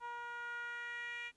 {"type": "tone with band-pass filter sweep", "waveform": "10% pulse", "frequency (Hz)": 476.6, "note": "A#4", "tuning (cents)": 38, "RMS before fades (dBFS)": -44, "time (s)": [0, 1.32], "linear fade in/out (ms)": 50, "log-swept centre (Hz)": [1000, 2300], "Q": 3.6, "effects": ["pink hiss -75 dBFS RMS until 1.36 s", "resampled to 24000 Hz"]}